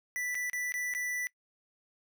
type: tone with dropouts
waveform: square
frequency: 1975.5 Hz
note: B6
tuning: in tune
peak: -33 dBFS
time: 0.16-1.27 s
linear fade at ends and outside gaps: 0 ms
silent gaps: 0.346-0.352 / 0.498-0.532 / 0.721-0.74 / 0.938-0.949 s
effects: noise-tail reverb RT60 0.1 s tail -22 dB re dry